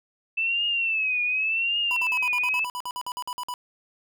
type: tone with vibrato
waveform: sine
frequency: 2637 Hz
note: E7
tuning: in tune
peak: -22 dBFS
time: 0.37-2.65 s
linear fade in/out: 10 ms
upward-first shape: triangle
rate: 0.88 Hz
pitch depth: 140 cents each way
type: tone bursts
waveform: square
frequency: 987.8 Hz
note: B5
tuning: in tune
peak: -30 dBFS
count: 16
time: 1.91-3.539 s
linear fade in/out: 0 ms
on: 54 ms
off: 51 ms
effects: none